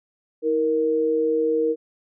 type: tone pair together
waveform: sine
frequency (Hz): 319.4 / 467.6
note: D#4 / A#4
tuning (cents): +45 / +5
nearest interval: perfect fifth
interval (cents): 660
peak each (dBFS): -25 / -19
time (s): 0.42-1.76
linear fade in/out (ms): 50
effects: none